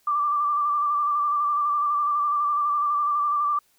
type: tone with vibrato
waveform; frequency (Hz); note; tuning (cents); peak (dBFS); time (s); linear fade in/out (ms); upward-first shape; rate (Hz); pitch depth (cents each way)
sine; 1174.7; D6; 0; -20; 0.07-3.59; 5; square; 12; 26
effects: white hiss -64 dBFS RMS until 3.78 s